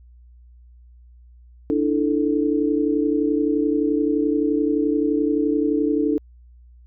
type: chord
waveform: sine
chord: D suspended second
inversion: none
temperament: equal with one note detuned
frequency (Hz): 293.7 / 325.3 / 440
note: D4 / E4 / A4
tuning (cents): 0 / -23 / 0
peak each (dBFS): -20 / -23 / -23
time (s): 1.7-6.18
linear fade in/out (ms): 0
effects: added 60 Hz sine -45 dBFS peak until 6.86 s